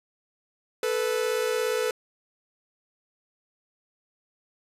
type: tone pair together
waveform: 45% pulse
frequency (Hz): 437.4 / 494.6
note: A4 / B4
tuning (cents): -10 / +3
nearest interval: major second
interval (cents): 213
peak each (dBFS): -27 / -27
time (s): 0.83-1.91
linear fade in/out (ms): 2
effects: resampled to 32000 Hz